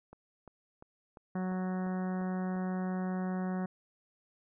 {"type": "click train", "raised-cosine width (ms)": 1, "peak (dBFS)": -36, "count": 8, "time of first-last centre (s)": [0.13, 2.561], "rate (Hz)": 2.88}
{"type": "harmonic tone", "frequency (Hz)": 185, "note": "F#3", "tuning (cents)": 0, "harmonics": [1, 2, 3, 4, 5, 6, 7, 8, 9, 10], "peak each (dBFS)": [-32, -43, -46, -44, -52, -50, -55, -52, -56, -55], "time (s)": [1.35, 3.66], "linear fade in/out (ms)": 5}
{"effects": []}